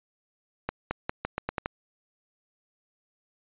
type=accelerating click train; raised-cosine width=0.5 ms; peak=-13 dBFS; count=8; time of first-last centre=0.69-1.659 s; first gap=220 ms; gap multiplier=0.84; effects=resampled to 8000 Hz

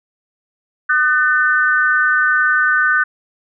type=tone with amplitude modulation; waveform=sine; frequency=1507 Hz; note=F#6; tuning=31 cents sharp; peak=-7 dBFS; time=0.89-3.04 s; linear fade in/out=10 ms; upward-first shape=sine; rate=282 Hz; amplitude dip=95%; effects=none

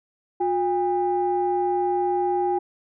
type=tone pair together; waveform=sine; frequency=358.5 / 808.5 Hz; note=F4 / G#5; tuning=+45 / -47 cents; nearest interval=octave + major second; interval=1408 cents; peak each=-22 dBFS; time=0.4-2.59 s; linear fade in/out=10 ms; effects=tanh soft clip ceiling -13 dBFS

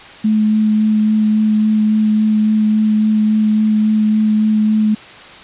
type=tone with vibrato; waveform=sine; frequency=214.9 Hz; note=A3; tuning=41 cents flat; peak=-10 dBFS; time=0.24-4.95 s; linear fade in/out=10 ms; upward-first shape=sine; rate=3.6 Hz; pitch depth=10 cents each way; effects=white hiss -36 dBFS RMS until 5.43 s + resampled to 8000 Hz

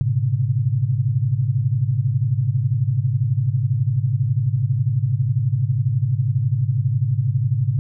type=tone cluster; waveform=sine; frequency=106.5 / 124.6 / 136.7 Hz; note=G#2 / B2 / C#3; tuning=+44 / +16 / -24 cents; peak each=-21 dBFS; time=0.01-7.79 s; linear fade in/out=0 ms; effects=none

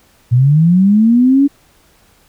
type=linear sweep; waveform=sine; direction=up; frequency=116.54 to 286.5 Hz; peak=-6 dBFS; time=0.31-1.48 s; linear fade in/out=20 ms; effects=pink hiss -51 dBFS RMS until 2.28 s

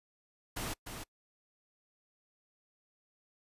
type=noise with echo; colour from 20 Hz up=pink; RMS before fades=-38 dBFS; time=0.56-0.74 s; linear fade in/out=10 ms; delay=300 ms; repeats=1; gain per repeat=-6 dB; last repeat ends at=1.04 s; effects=noise-tail reverb RT60 0.1 s tail -25 dB re dry + resampled to 32000 Hz

